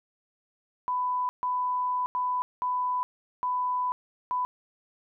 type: tone bursts at uneven times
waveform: sine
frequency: 997 Hz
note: B5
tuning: 16 cents sharp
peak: -25 dBFS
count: 6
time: 0.88-1.29 / 1.43-2.06 / 2.15-2.42 / 2.62-3.03 / 3.43-3.92 / 4.31-4.45 s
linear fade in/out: 0 ms
effects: none